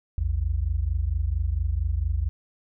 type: tone pair together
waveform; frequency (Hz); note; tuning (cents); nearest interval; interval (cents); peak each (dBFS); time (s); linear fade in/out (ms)
sine; 58.02 / 82.41; A#1 / E2; -7 / 0; tritone; 607; -25; 0.18-2.29; 0
effects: none